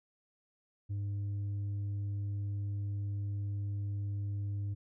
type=tone with tanh clipping; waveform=sine; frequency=101 Hz; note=G#2; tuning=48 cents flat; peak=-34 dBFS; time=0.89-4.75 s; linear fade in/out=20 ms; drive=3 dB; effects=none